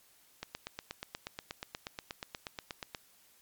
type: click train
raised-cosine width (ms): 0.2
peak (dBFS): -21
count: 22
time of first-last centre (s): 0.43-2.948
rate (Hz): 8.34
effects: white hiss -64 dBFS RMS until 3.41 s + MP3 96 kbps